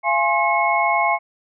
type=tone cluster; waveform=sine; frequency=685 / 833 / 1064 / 2182 Hz; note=F5 / G#5 / C6 / C#7; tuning=-34 / +5 / +29 / -28 cents; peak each=-21 dBFS; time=0.03-1.19 s; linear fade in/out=50 ms; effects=none